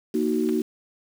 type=chord; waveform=sine; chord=D# minor; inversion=second; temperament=just; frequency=233.3 / 311.1 / 373.4 Hz; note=A#3 / D#4 / F#4; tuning=+2 / 0 / +16 cents; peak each=-25 dBFS; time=0.14-0.62 s; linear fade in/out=5 ms
type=clicks; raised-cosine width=0.3 ms; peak=-24 dBFS; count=2; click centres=0.489 / 0.494 s
effects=7-bit